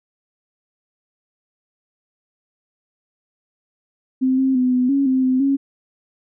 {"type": "tone with pitch steps", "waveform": "sine", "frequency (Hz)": [260, 264.9, 252.8, 251.1, 276.9, 260.6, 257.6, 275.2], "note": ["C4", "C4", "B3", "B3", "C#4", "C4", "C4", "C#4"], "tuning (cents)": [-11, 22, 41, 29, -2, -7, -27, -12], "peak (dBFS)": -14, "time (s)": [4.21, 5.57], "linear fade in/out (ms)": 20, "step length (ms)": 170, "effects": []}